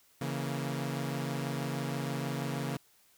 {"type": "chord", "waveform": "sawtooth", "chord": "A# diminished", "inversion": "first", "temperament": "equal", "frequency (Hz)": [138.59, 164.81, 233.1], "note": ["C#3", "E3", "A#3"], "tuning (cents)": [0, 0, 0], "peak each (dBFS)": [-31, -35, -35], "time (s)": [0.21, 2.77], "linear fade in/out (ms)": 5, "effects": ["white hiss -65 dBFS RMS until 3.17 s"]}